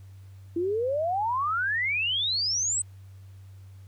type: exponential sweep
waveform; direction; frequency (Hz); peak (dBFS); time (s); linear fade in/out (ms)
sine; up; 329.6 to 8270; -24; 0.56-2.82; 5
effects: added 96 Hz sine -44 dBFS peak until 3.87 s + pink hiss -64 dBFS RMS until 3.87 s